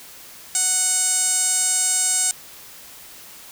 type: tone with band-pass filter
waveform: sawtooth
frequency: 740 Hz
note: F#5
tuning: in tune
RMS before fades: -20 dBFS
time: 0.55-2.31 s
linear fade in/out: 0 ms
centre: 7900 Hz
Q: 6
effects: white hiss -42 dBFS RMS until 3.51 s